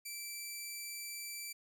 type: tone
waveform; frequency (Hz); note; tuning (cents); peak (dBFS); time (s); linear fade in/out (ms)
10% pulse; 2332; D7; -13; -33; 0.05-1.53; 10
effects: none